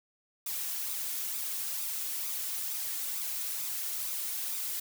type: noise with flanger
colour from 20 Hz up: blue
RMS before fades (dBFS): -35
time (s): 0.46-4.8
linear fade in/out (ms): 5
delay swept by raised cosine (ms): 0.81 to 2.81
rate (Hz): 2.2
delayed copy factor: +0.55
effects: none